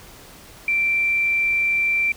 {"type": "tone", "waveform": "sine", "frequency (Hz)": 2349, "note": "D7", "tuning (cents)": 0, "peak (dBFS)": -17, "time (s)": [0.68, 2.12], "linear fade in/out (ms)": 2, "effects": ["pink hiss -44 dBFS RMS until 2.16 s"]}